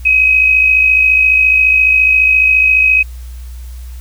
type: tone with amplitude modulation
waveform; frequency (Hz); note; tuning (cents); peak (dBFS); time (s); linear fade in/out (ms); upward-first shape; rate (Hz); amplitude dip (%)
sine; 2535; D#7; +32; -4; 0.05-3.03; 10; sine; 54.5; 50
effects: added 61 Hz sine -25 dBFS peak until 4 s + white hiss -44 dBFS RMS until 4 s